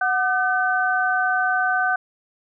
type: tone cluster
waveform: sine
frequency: 737 / 1207 / 1523 Hz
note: F#5 / D6 / F#6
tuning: -7 / +47 / +50 cents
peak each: -22 / -28 / -20 dBFS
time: 0.01-1.96 s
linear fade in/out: 5 ms
effects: none